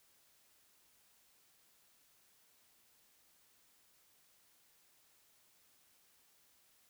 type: silence
effects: white hiss -70 dBFS RMS until 6.89 s